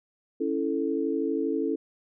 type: chord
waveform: sine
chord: A major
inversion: first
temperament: equal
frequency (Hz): 277.2 / 329.6 / 440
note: C#4 / E4 / A4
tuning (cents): 0 / 0 / 0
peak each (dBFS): -29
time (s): 0.4-1.76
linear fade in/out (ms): 10
effects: none